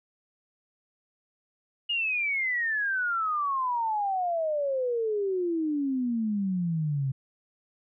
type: exponential sweep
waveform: sine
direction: down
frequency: 2882 to 130.81 Hz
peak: -25 dBFS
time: 1.89-7.12 s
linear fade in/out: 10 ms
effects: none